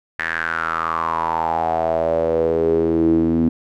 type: tone with band-pass filter sweep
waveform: sawtooth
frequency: 82 Hz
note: E2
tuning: 9 cents flat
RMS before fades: -19 dBFS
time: 0.19-3.49 s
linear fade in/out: 5 ms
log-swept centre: 1800 to 260 Hz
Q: 7.3
effects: none